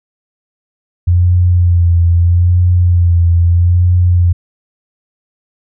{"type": "tone with vibrato", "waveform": "sine", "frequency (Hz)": 87.31, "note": "F2", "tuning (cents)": 0, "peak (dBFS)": -6, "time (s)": [1.07, 4.33], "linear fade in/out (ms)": 10, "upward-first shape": "sine", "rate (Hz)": 0.78, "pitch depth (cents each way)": 39, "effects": []}